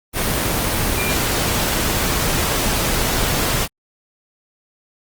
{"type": "tone in noise", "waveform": "sine", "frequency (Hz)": 2389, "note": "D7", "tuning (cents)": 29, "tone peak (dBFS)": -22, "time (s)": [0.95, 1.15], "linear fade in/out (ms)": 50, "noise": "pink", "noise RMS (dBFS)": -19, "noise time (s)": [0.13, 3.68], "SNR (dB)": -6, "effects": ["Opus 24 kbps"]}